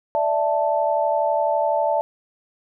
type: chord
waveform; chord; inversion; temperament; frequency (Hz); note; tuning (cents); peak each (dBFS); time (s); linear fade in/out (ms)
sine; D suspended second; none; equal; 587.3 / 659.3 / 880; D5 / E5 / A5; 0 / 0 / 0; -22; 0.15-2.01; 0
effects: none